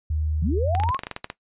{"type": "tone with pitch glide", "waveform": "sine", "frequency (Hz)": [77, 85.93], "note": ["D#2", "F2"], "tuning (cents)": [-17, -28], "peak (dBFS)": -22, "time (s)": [0.1, 0.91], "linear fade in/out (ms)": 5, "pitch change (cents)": 189, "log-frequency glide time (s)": [0.6, 0.65]}
{"type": "linear sweep", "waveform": "sine", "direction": "up", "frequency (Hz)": [138.59, 1108.7], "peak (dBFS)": -23, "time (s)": [0.42, 0.97], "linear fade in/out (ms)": 5}
{"type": "clicks", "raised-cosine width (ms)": 0.3, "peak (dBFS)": -14, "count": 12, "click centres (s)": [0.751, 0.8, 0.836, 0.89, 0.946, 0.992, 1.035, 1.069, 1.113, 1.164, 1.244, 1.301]}
{"effects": ["noise-tail reverb RT60 0.1 s tail -17 dB re dry", "resampled to 8000 Hz"]}